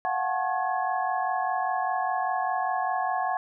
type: tone cluster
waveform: sine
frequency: 699 / 744 / 867 / 1086 / 1681 Hz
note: F5 / F#5 / A5 / C#6 / G#6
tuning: +1 / +9 / -26 / -36 / +20 cents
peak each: -33 / -27 / -33 / -32 / -35 dBFS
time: 0.05-3.37 s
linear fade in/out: 0 ms
effects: none